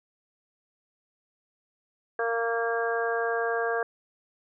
harmonic tone, 231 Hz, A#3, 16 cents flat, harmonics 2 / 3 / 4 / 5 / 6 / 7, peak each -28 / -31 / -40 / -35 / -39 / -31 dBFS, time 2.19-3.83 s, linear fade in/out 2 ms, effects none

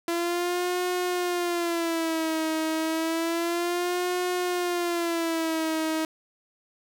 sawtooth tone with vibrato, 338.1 Hz, E4, 44 cents sharp, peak -21 dBFS, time 0.08-6.05 s, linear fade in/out 2 ms, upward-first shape sine, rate 0.3 Hz, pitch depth 110 cents each way, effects none

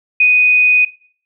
sine tone, 2489 Hz, D#7, in tune, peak -7 dBFS, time 0.2-0.85 s, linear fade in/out 5 ms, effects noise-tail reverb RT60 0.5 s tail -19 dB re dry

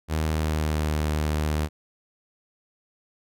sawtooth tone with pitch glide, 78.3 to 76.25 Hz, D#2 to D#2, +11 to -34 cents, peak -19 dBFS, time 0.08-1.69 s, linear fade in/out 50 ms, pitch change -45 cents, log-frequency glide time 0.27-0.94 s, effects none

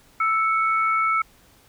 sine tone pair together, 1318.5 / 2217 Hz, E6 / C#7, 0 / 0 cents, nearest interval major sixth, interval 900 cents, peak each -19 / -25 dBFS, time 0.2-1.22 s, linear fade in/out 5 ms, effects pink hiss -55 dBFS RMS until 1.68 s

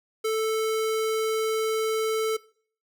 square tone, 440 Hz, A4, in tune, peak -24 dBFS, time 0.24-2.37 s, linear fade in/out 10 ms, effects noise-tail reverb RT60 0.5 s tail -21 dB re dry

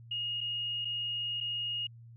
sine tone with dropouts, 2863 Hz, F7, 42 cents sharp, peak -32 dBFS, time 0.11-1.87 s, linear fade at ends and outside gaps 5 ms, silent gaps 0.407-0.411 / 0.848-0.852 / 1.404-1.409 s, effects added 116 Hz sine -49 dBFS peak until 2.16 s

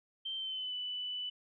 sine tone with pitch glide, 3129 to 2984 Hz, G7 to F#7, -4 to +14 cents, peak -36 dBFS, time 0.25-1.3 s, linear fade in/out 10 ms, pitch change -82 cents, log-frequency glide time 0.36-0.74 s, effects none

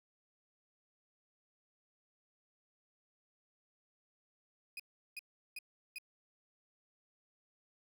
35% pulse tone bursts, 2489 Hz, D#7, in tune, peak -40 dBFS, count 4, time 4.77-5.984 s, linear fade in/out 2 ms, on 26 ms, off 370 ms, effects none

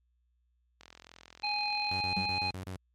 click train, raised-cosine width 0.2 ms, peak -32 dBFS, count 52, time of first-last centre 0.81-2.01 s, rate 42.5 Hz
harmonic tone, 830.6 Hz, G#5, in tune, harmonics 1 / 3 / 5, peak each -34 / -34 / -34 dBFS, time 1.43-2.51 s, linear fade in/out 10 ms
sawtooth tone bursts, 93.2 Hz, F#2, 13 cents sharp, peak -34 dBFS, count 7, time 1.91-2.766 s, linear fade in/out 5 ms, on 100 ms, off 26 ms
sine tone with exponential decay, 191.2 Hz, G3, 43 cents flat, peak -30 dBFS, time 2.17-2.4 s, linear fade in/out 0 ms, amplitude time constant 50 ms
effects added 60 Hz sine -70 dBFS peak until 2.94 s + MP3 64 kbps

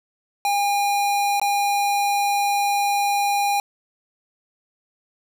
square tone with dropouts, 810 Hz, G#5, 43 cents flat, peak -19 dBFS, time 0.45-3.6 s, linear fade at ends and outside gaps 1 ms, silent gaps 1.398-1.415 s, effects none

